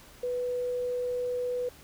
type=tone; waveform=sine; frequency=493.9 Hz; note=B4; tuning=in tune; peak=-28 dBFS; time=0.23-1.69 s; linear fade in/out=5 ms; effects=pink hiss -53 dBFS RMS until 1.83 s